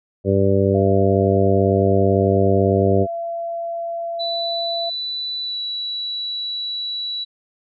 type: harmonic tone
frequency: 98 Hz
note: G2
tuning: in tune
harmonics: 1 / 2 / 3 / 4 / 5 / 6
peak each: -19 / -21 / -24 / -19 / -21 / -23 dBFS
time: 0.24-3.07 s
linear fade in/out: 50 ms
type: tone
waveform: sine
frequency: 677 Hz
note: E5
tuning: 46 cents sharp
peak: -23 dBFS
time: 0.74-4.9 s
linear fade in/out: 10 ms
type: tone with pitch glide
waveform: sine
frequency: 3974 to 3928 Hz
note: B7 to B7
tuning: +10 to -10 cents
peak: -23 dBFS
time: 4.19-7.25 s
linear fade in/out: 20 ms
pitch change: -20 cents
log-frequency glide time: 5.42-5.59 s
effects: none